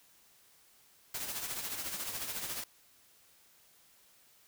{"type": "noise with tremolo", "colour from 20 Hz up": "white", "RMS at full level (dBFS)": -37, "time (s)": [1.14, 2.64], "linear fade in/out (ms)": 5, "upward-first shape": "sine", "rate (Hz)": 14, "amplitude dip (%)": 50, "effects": ["white hiss -64 dBFS RMS until 4.47 s"]}